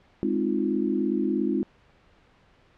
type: chord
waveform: sine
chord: F minor seventh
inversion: first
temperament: equal with one note detuned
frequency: 207.7 / 261.6 / 312.2 / 349.2 Hz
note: Ab3 / C4 / Eb4 / F4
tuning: 0 / 0 / +6 / 0 cents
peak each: -28 dBFS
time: 0.23-1.63 s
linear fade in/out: 0 ms
effects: pink hiss -59 dBFS RMS until 2.77 s + low-pass 3000 Hz 12 dB/octave